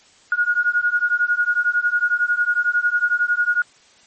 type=beating tone pair; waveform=sine; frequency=1435 / 1446 Hz; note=F6 / F#6; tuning=+47 / -40 cents; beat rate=11 Hz; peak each=-19 dBFS; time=0.32-3.62 s; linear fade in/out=2 ms; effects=white hiss -52 dBFS RMS until 4.06 s + MP3 32 kbps